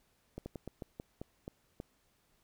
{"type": "slowing click train", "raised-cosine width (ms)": 2, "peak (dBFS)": -28, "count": 9, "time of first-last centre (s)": [0.38, 1.801], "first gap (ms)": 80, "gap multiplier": 1.22, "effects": ["pink hiss -73 dBFS RMS until 2.43 s"]}